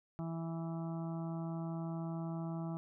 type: harmonic tone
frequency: 164.81 Hz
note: E3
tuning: in tune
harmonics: 1 / 2 / 4 / 5 / 6 / 7 / 8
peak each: -38 / -45 / -49 / -52 / -57 / -56 / -58 dBFS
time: 0.19-2.77 s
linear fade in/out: 0 ms
effects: none